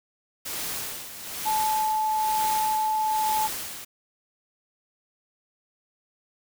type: noise with tremolo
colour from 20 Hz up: white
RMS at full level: -31 dBFS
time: 0.45-3.85 s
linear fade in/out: 10 ms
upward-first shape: sine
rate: 1.1 Hz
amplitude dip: 65%
type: tone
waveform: sine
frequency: 867 Hz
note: A5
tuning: 26 cents flat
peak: -22 dBFS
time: 1.45-3.48 s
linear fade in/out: 20 ms
effects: none